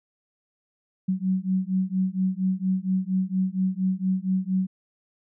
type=beating tone pair; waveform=sine; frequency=185.5 / 189.8 Hz; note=F#3 / F#3; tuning=+5 / +44 cents; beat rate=4.3 Hz; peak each=-25 dBFS; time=1.08-4.67 s; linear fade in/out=10 ms; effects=none